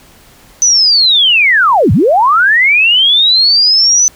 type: linear two-way sweep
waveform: sine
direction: down then up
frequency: 6100 to 80 to 6100 Hz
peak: -5 dBFS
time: 0.62-4.08 s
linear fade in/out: 0 ms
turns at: 1.92 s
effects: pink hiss -42 dBFS RMS until 4.15 s